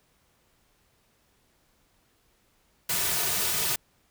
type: noise with comb filter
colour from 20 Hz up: white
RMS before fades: -27 dBFS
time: 2.89-3.76 s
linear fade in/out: 5 ms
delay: 3.7 ms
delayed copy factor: -0.75
effects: pink hiss -67 dBFS RMS until 4.1 s